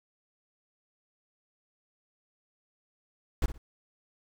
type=noise with echo; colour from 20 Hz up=brown; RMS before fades=-24 dBFS; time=3.42-3.46 s; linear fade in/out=2 ms; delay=60 ms; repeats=2; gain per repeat=-13 dB; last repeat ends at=3.58 s; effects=none